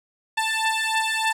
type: beating tone pair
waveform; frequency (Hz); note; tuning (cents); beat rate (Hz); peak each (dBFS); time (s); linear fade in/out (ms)
15% pulse; 883 / 886.3; A5 / A5; +6 / +12; 3.3; -18; 0.37-1.33; 10
effects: low-pass 11000 Hz 12 dB/octave